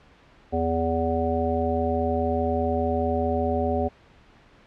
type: harmonic tone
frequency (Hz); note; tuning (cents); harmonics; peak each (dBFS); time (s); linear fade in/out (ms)
82.41; E2; 0; 1 / 3 / 5 / 7 / 9; -28 / -28 / -28 / -28 / -28; 0.52-3.89; 20
effects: pink hiss -54 dBFS RMS until 4.66 s + low-pass 3000 Hz 12 dB/octave